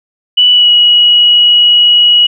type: tone with pitch glide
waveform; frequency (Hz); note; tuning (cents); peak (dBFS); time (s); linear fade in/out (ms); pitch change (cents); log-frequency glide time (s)
sine; 2960 to 2913; F#7 to F#7; 0 to -28; -3; 0.37-2.27; 10; -28; 0.52-0.7
effects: none